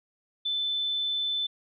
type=tone; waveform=sine; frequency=3520 Hz; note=A7; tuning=in tune; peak=-26 dBFS; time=0.45-1.47 s; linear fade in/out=10 ms; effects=none